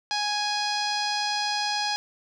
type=tone with low-pass filter; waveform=sawtooth; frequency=830.6 Hz; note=G#5; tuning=in tune; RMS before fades=-27 dBFS; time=0.11-1.96 s; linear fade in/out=0 ms; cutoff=4900 Hz; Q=4.8; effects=none